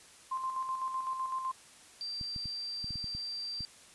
sine tone with tremolo, 1046.5 Hz, C6, in tune, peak -31 dBFS, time 0.31-1.52 s, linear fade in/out 10 ms, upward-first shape square, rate 7.9 Hz, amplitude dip 45%
sine tone, 4697 Hz, D8, 1 cent flat, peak -36 dBFS, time 2.01-3.65 s, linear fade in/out 0 ms
clicks, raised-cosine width 5 ms, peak -31 dBFS, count 9, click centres 2.212 / 2.362 / 2.457 / 2.844 / 2.907 / 2.957 / 3.043 / 3.15 / 3.607 s
effects white hiss -56 dBFS RMS until 3.94 s + resampled to 24000 Hz

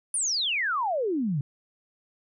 sine exponential sweep, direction down, 9956 to 130.81 Hz, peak -24 dBFS, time 0.14-1.41 s, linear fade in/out 2 ms, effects none

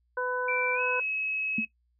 harmonic tone, 500 Hz, B4, 21 cents sharp, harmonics 1 / 2 / 3, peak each -31 / -34 / -31 dBFS, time 0.17-1 s, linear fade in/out 5 ms
sine tone with pitch glide, 2341 to 2568 Hz, D7 to E7, -6 to -46 cents, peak -29 dBFS, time 0.48-1.65 s, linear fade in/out 5 ms, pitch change +160 cents, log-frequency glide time 0.74-0.8 s
sine tone with exponential decay, 223 Hz, A3, 23 cents sharp, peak -23 dBFS, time 1.58-1.67 s, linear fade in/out 5 ms, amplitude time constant 18 ms
effects noise-tail reverb RT60 0.1 s tail -17 dB re dry + added 60 Hz sine -68 dBFS peak until 1.99 s

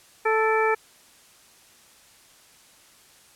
harmonic tone with a mistuned harmonic, 440 Hz, A4, in tune, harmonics 1 / 2 / 3 / 4 / 5, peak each -22 / -25 / -27 / -28 / -29 dBFS, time 0.25-0.75 s, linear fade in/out 10 ms, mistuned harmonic 5, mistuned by +88 cents, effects white hiss -54 dBFS RMS until 3.35 s + low-pass 11000 Hz 12 dB/octave

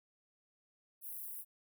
white high-pass noise, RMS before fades -45 dBFS, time 1.01-1.45 s, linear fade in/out 50 ms, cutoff 10000 Hz, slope 48 dB/octave, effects none

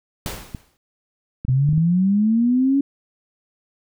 pink noise with exponential decay, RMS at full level -27 dBFS, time 0.26-0.77 s, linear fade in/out 1 ms, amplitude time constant 110 ms
clicks, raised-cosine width 5 ms, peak -16 dBFS, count 7, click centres 0.262 / 0.548 / 1.45 / 1.493 / 1.689 / 1.731 / 1.779 s
sine linear sweep, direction up, 123.47 to 281.9 Hz, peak -14 dBFS, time 1.48-2.81 s, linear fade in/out 5 ms
effects none

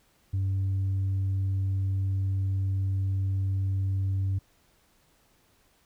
sine tone with tanh clipping, 96.4 Hz, G2, 28 cents flat, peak -25 dBFS, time 0.33-4.39 s, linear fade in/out 10 ms, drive 1 dB, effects pink hiss -65 dBFS RMS until 5.85 s

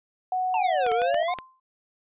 sine tone with pitch glide, 740 to 686.5 Hz, F#5 to F5, 0 to -30 cents, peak -23 dBFS, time 0.32-1.23 s, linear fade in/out 2 ms, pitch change -130 cents, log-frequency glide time 0.82-1.12 s
square exponential two-way sweep, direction down then up, 932.3 to 436.4 to 742 Hz, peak -25 dBFS, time 0.54-1.34 s, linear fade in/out 2 ms, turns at 0.92 s
clicks, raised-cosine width 0.3 ms, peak -17 dBFS, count 5, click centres 0.865 / 0.917 / 1.018 / 1.144 / 1.387 s
sine tone with exponential decay, 1041 Hz, C6, 9 cents flat, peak -27 dBFS, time 1.28-1.6 s, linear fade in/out 5 ms, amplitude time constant 69 ms
effects resampled to 8000 Hz

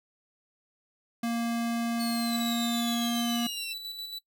square tone with pitch glide, 233.1 to 236.6 Hz, A#3 to A#3, 0 to +26 cents, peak -28 dBFS, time 1.23-3.47 s, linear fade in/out 5 ms, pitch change +26 cents, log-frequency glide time 2.03-3.25 s
click, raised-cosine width 0.5 ms, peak -36 dBFS, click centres 1.981 s
sawtooth exponential sweep, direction down, 4435 to 2661 Hz, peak -32 dBFS, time 1.99-3.74 s, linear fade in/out 20 ms
45% pulse tone with tremolo, 3954 Hz, B7, 1 cent sharp, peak -35 dBFS, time 2.32-4.19 s, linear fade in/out 10 ms, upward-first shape square, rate 7.2 Hz, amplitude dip 40%
effects noise-tail reverb RT60 0.1 s tail -20 dB re dry

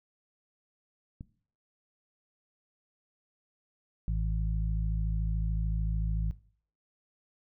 click, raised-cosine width 5 ms, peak -29 dBFS, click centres 1.209 s
harmonic tone, 53.6 Hz, A1, 45 cents flat, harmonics 1 / 2 / 3, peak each -28 / -35 / -37 dBFS, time 4.08-6.31 s, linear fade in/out 0 ms
effects noise-tail reverb RT60 0.5 s tail -18 dB re dry

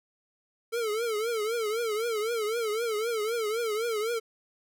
square tone with vibrato, 446 Hz, A4, 23 cents sharp, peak -28 dBFS, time 0.72-4.2 s, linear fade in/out 20 ms, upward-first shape triangle, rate 3.9 Hz, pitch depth 140 cents each way, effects none

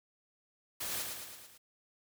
white noise with echo, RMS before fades -38 dBFS, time 0.8-1.03 s, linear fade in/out 10 ms, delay 110 ms, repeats 5, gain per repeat -4 dB, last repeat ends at 1.58 s, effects none

